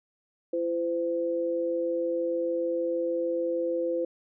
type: tone pair together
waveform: sine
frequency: 338.5 / 512 Hz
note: E4 / C5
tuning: +46 / -38 cents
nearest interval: perfect fifth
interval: 716 cents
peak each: -30 / -27 dBFS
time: 0.53-4.05 s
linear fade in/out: 5 ms
effects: none